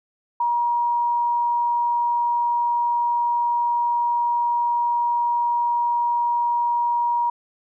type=tone; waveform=sine; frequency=952 Hz; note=A#5; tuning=36 cents sharp; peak=-18 dBFS; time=0.4-7.3 s; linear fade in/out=5 ms; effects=none